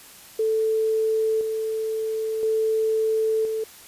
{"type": "tone with tremolo", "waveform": "sine", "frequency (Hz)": 440, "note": "A4", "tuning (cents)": 0, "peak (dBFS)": -19, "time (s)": [0.39, 3.64], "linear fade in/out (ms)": 5, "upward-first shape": "square", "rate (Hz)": 0.49, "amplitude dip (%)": 40, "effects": ["white hiss -46 dBFS RMS until 3.87 s", "resampled to 32000 Hz"]}